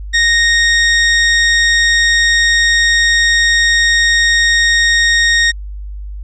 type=tone; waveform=sawtooth; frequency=1860 Hz; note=A#6; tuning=4 cents flat; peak=-5 dBFS; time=0.13-5.52 s; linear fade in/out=20 ms; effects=added 50 Hz sine -23 dBFS peak until 6.23 s + resampled to 16000 Hz